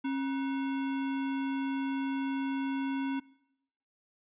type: tone with sample-and-hold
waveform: sine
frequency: 270.8 Hz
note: C#4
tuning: 40 cents flat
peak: -29 dBFS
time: 0.04-3.2 s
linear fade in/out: 10 ms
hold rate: 1225 Hz
effects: noise-tail reverb RT60 0.8 s tail -22 dB re dry + resampled to 8000 Hz